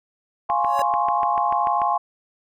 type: chord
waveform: sine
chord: Db major seventh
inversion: first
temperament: equal with one note detuned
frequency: 698.5 / 830.6 / 1050.1 / 1108.7 Hz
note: F5 / Ab5 / C6 / Db6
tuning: 0 / 0 / +6 / 0 cents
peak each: -24 / -22 / -23 / -27 dBFS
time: 0.49-1.98 s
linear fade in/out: 10 ms
type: click train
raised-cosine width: 0.5 ms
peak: -17 dBFS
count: 10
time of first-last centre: 0.5-1.818 s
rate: 6.83 Hz
type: tone with exponential growth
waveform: square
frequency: 560 Hz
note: C#5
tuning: 18 cents sharp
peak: -23 dBFS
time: 0.59-0.82 s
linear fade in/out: 2 ms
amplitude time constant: 50 ms
effects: none